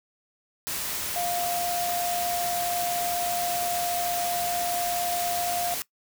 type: tone in noise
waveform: sine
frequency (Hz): 702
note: F5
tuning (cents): +9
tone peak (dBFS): -27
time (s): 1.16-5.74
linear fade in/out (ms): 0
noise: white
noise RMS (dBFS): -31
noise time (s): 0.67-5.82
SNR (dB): +1
effects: noise-tail reverb RT60 0.1 s tail -19 dB re dry